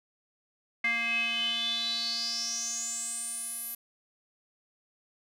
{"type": "tone with band-pass filter sweep", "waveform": "square", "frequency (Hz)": 232.8, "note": "A#3", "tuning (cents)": -2, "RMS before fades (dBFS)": -32, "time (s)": [0.84, 3.75], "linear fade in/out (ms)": 5, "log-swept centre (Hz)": [2100, 12000], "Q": 9, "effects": []}